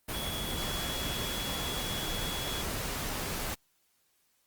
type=tone in noise; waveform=sine; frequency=3362 Hz; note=G#7; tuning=20 cents sharp; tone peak=-38 dBFS; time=0.13-2.62 s; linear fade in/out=10 ms; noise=pink; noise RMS=-35 dBFS; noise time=0.08-3.55 s; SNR=-6 dB; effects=white hiss -72 dBFS RMS until 4.46 s + Opus 32 kbps